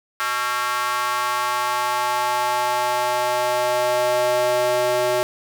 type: tone with high-pass filter sweep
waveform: square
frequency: 123.47 Hz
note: B2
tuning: in tune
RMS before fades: -21 dBFS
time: 0.2-5.23 s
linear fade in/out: 0 ms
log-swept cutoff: 1300 to 510 Hz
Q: 3.1
effects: none